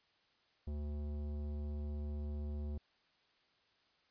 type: tone with tanh clipping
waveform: sine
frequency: 73.7 Hz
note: D2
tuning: 7 cents sharp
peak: -40 dBFS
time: 0.67-2.78 s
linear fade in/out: 5 ms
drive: 15 dB
effects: white hiss -73 dBFS RMS until 4.1 s + resampled to 11025 Hz